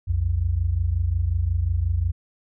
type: tone pair together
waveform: sine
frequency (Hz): 61.74 / 87.31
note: B1 / F2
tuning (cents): 0 / 0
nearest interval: tritone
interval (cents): 600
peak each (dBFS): -24 / -21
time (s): 0.07-2.12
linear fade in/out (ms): 20
effects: none